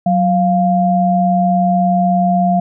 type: tone pair together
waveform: sine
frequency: 185 / 698.5 Hz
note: F#3 / F5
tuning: 0 / 0 cents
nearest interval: octave + major seventh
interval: 2300 cents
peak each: -13 dBFS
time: 0.06-2.6 s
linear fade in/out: 5 ms
effects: none